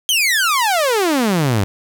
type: exponential sweep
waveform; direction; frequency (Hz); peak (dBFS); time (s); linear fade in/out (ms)
sawtooth; down; 3231 to 92.5; -10; 0.09-1.64; 0
effects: none